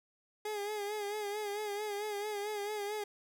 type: tone with vibrato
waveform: 30% pulse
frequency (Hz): 415.3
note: G#4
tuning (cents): 0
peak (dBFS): -33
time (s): 0.45-3.04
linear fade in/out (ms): 5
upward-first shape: sine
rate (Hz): 4.5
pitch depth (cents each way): 54
effects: none